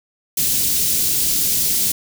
white band-stop noise, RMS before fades -18 dBFS, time 0.37-1.92 s, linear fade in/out 5 ms, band 280 to 4200 Hz, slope 12 dB/octave, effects none

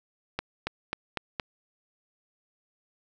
accelerating click train, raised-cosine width 0.3 ms, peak -13 dBFS, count 5, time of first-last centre 0.39-1.398 s, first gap 280 ms, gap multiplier 0.93, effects none

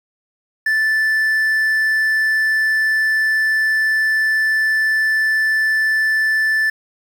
triangle tone with quantisation, 1757 Hz, A6, 3 cents flat, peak -12 dBFS, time 0.66-6.7 s, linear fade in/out 5 ms, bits 7, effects none

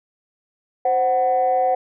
sine tone pair together, 521 / 744.7 Hz, C5 / F#5, -7 / +11 cents, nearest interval tritone, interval 618 cents, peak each -19 / -16 dBFS, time 0.85-1.75 s, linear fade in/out 5 ms, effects tanh soft clip ceiling -10 dBFS

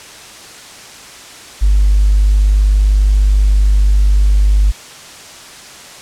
triangle tone with tanh clipping, 50.2 Hz, G1, 42 cents sharp, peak -6 dBFS, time 1.61-4.72 s, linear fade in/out 20 ms, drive 1 dB, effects white hiss -34 dBFS RMS until 6.01 s + low-pass 8000 Hz 12 dB/octave

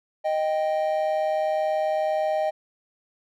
triangle tone pair together, 622.3 / 784 Hz, D#5 / G5, 0 / 0 cents, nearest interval major third, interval 400 cents, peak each -21 / -25 dBFS, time 0.24-2.51 s, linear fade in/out 20 ms, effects none

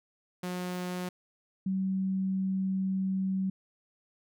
sawtooth / sine tone pair in turn, 180.3 / 190.44 Hz, F#3 / G3, -45 / -50 cents, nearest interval minor second, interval 95 cents, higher second, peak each -29 / -27 dBFS, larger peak second, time 0.43-1.09 / 1.66-3.5 s, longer second, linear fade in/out 5 ms, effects none

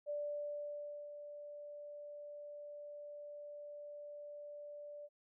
sine tone with ADSR envelope, 586 Hz, D5, 4 cents flat, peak -37 dBFS, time 0.06-5.09 s, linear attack 36 ms, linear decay 1000 ms, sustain -10 dB, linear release 42 ms, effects none

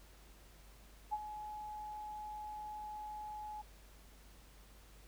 sine tone with ADSR envelope, 846 Hz, G#5, 32 cents sharp, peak -32 dBFS, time 1.11-3.62 s, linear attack 23 ms, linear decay 41 ms, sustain -11 dB, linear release 11 ms, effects added 50 Hz sine -58 dBFS peak until 5.07 s + pink hiss -63 dBFS RMS until 5.07 s

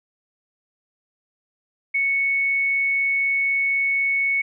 sine tone, 2214 Hz, C#7, 3 cents flat, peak -18 dBFS, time 1.94-4.42 s, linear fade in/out 10 ms, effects none

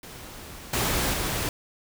pink noise with level steps, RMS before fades -42 / -25 / -28 dBFS, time 0.03-1.49 s, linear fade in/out 2 ms, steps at 0.73 / 1.13 s, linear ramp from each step 5 ms, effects none

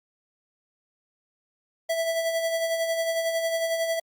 square tone with tremolo, 659.3 Hz, E5, in tune, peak -23 dBFS, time 1.89-4 s, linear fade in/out 10 ms, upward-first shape sine, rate 11 Hz, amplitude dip 45%, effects Opus 48 kbps

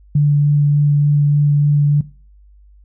sine tone with vibrato, 145.8 Hz, D3, 12 cents flat, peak -9 dBFS, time 0.15-2.01 s, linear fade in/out 5 ms, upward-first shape sine, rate 3.4 Hz, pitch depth 8 cents each way, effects noise-tail reverb RT60 0.4 s tail -19 dB re dry + added 50 Hz sine -43 dBFS peak until 2.84 s

